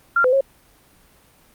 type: tone with pitch steps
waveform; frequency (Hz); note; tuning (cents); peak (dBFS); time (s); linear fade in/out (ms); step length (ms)
sine; 1387 / 507 / 543; F6 / B4 / C#5; -12 / +45 / -36; -13; 0.16-0.409; 5; 83
effects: pink hiss -54 dBFS RMS until 1.54 s + Opus 32 kbps